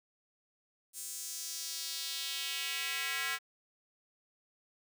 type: tone with high-pass filter sweep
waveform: square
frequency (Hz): 150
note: D3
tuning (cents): +37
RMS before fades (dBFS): -38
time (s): 0.93-3.39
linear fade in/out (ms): 50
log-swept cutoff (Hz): 8400 to 1700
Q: 1.8
effects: none